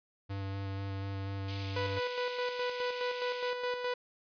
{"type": "tone with vibrato", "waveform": "square", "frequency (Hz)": 97.9, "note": "G2", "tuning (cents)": -2, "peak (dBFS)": -36, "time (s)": [0.29, 2], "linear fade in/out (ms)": 20, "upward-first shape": "square", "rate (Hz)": 4.1, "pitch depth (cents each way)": 10}
{"type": "high-pass noise", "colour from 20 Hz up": "pink", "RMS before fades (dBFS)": -44, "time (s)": [1.48, 3.51], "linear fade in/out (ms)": 5, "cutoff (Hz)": 2100, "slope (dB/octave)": 96}
{"type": "tone with tremolo", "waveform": "sawtooth", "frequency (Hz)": 493.9, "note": "B4", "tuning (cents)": 0, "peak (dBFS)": -27, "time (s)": [1.76, 3.94], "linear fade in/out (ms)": 5, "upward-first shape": "square", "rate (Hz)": 4.8, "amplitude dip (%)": 45}
{"effects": ["resampled to 11025 Hz"]}